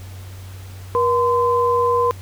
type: tone pair together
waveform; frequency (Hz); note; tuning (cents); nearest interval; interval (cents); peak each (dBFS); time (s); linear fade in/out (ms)
sine; 479.5 / 1026.1; A#4 / C6; +49 / -34; octave + minor second; 1317; -17; 0.95-2.11; 0
effects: added 94 Hz sine -33 dBFS peak until 2.21 s + pink hiss -44 dBFS RMS until 2.21 s